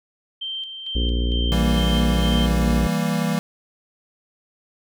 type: tone with tremolo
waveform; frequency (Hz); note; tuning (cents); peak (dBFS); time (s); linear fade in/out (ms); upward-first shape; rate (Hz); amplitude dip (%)
sine; 3136; G7; 0; -26; 0.41-2.47; 10; square; 2.2; 50
type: harmonic tone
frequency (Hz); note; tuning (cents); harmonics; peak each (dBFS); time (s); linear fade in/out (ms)
59; A#1; +22; 1 / 2 / 3 / 4 / 5 / 6 / 7 / 8 / 9; -19 / -34 / -38 / -30 / -32 / -37 / -36 / -41 / -42; 0.95-2.87; 5
type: chord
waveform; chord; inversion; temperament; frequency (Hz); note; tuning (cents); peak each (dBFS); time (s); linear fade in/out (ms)
square; E diminished; none; equal; 164.81 / 196 / 233.1; E3 / G3 / Bb3; 0 / 0 / 0; -24 / -25 / -26; 1.52-3.39; 0
effects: none